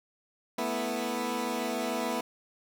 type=chord; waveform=15% pulse; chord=A suspended second; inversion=none; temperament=equal; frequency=220 / 246.9 / 329.6 Hz; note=A3 / B3 / E4; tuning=0 / 0 / 0 cents; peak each=-29 / -26 / -30 dBFS; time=0.58-2.21 s; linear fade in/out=5 ms; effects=none